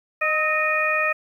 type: harmonic tone with a mistuned harmonic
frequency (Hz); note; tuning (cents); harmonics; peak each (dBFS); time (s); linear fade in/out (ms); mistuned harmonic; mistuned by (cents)
616; D#5; -17; 1 / 2 / 3 / 4; -26 / -25 / -24 / -23; 0.21-1.13; 10; 2; +48
effects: 9-bit